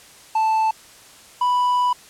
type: tone pair in turn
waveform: triangle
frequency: 880 / 987.8 Hz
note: A5 / B5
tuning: 0 / 0 cents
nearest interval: major second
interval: 200 cents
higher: second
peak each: -14 dBFS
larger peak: neither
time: 0.35-0.71 / 1.41-1.93 s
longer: second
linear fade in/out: 5 ms
effects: white hiss -46 dBFS RMS until 2.09 s + low-pass 10000 Hz 12 dB/octave